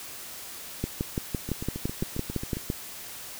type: two click trains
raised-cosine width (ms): 3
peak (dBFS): -14 / -20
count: 12 / 9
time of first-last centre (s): 0.84-2.701 / 1.49-2.57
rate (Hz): 5.91 / 7.41
effects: white hiss -41 dBFS RMS until 3.39 s